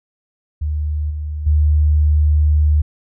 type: tone with level steps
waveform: sine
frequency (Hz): 75.4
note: D2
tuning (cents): +46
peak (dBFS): -17 / -21 / -10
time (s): 0.61-2.82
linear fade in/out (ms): 10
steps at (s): 1.1 / 1.46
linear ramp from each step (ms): 10
effects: none